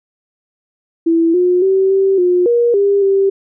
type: tone with pitch steps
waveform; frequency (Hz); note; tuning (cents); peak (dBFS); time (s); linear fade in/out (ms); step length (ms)
sine; 331.1 / 359.3 / 383.4 / 387.5 / 357.8 / 475 / 400.5 / 391.2; E4 / F4 / G4 / G4 / F4 / A#4 / G4 / G4; +8 / +49 / -38 / -20 / +42 / +33 / +37 / -4; -9; 1.06-3.3; 10; 280
effects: none